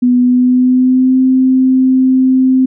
sine tone with pitch glide, 247.3 to 259.7 Hz, B3 to C4, +3 to -13 cents, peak -6 dBFS, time 0.02-2.66 s, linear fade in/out 10 ms, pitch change +84 cents, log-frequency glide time 0.19-1.19 s, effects none

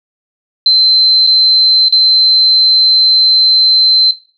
sine tone with dropouts, 4090 Hz, C8, 40 cents flat, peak -4 dBFS, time 0.66-4.11 s, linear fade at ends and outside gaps 2 ms, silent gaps 1.267-1.272 / 1.885-1.924 s, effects noise-tail reverb RT60 0.4 s tail -17 dB re dry

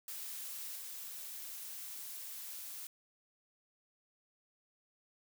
blue noise with level steps, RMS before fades -44 / -46 dBFS, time 0.08-2.87 s, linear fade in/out 2 ms, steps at 0.75 s, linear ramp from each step 20 ms, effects none

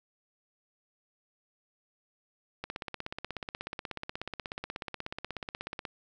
click train, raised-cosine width 0.3 ms, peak -20 dBFS, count 54, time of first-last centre 2.64-5.852 s, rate 16.5 Hz, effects none

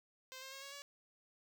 5% pulse tone with pitch steps, 520 / 531.2 / 542.7 / 554.4 / 566.4 Hz, C5 / C5 / C#5 / C#5 / C#5, -11 / +26 / -37 / 0 / +37 cents, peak -37 dBFS, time 0.32-0.82 s, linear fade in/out 0 ms, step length 100 ms, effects none

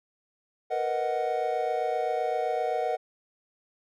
triangle chord, B major seventh, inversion third, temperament equal, 466.2 / 493.9 / 622.3 / 740 Hz, A#4 / B4 / D#5 / F#5, 0 / 0 / 0 / 0 cents, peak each -30 / -32 / -30 / -27 dBFS, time 0.7-2.97 s, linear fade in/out 20 ms, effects none

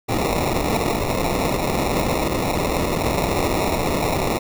white noise with sample-and-hold, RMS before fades -21 dBFS, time 0.08-4.39 s, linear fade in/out 20 ms, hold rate 1575 Hz, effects none

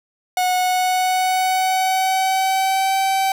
45% pulse tone with pitch glide, 732 to 771.5 Hz, F#5 to G5, -19 to -28 cents, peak -16 dBFS, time 0.37-3.32 s, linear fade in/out 2 ms, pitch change +91 cents, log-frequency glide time 0.54-2.95 s, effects none

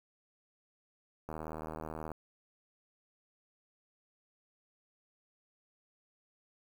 click train, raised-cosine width 1 ms, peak -27 dBFS, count 66, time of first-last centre 1.29-2.117 s, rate 78.6 Hz, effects 9-bit

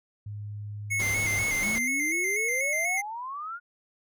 sine tone, 103.83 Hz, G#2, in tune, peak -34 dBFS, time 0.26-1.44 s, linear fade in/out 5 ms
square tone with vibrato, 2140 Hz, C7, 38 cents sharp, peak -26 dBFS, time 0.9-3.02 s, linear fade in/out 20 ms, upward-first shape square, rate 4.1 Hz, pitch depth 42 cents each way
pink noise, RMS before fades -36 dBFS, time 0.99-1.79 s, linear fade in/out 10 ms
sine exponential sweep, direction up, 194.8 to 1456 Hz, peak -33 dBFS, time 1.61-3.6 s, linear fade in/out 50 ms
effects none

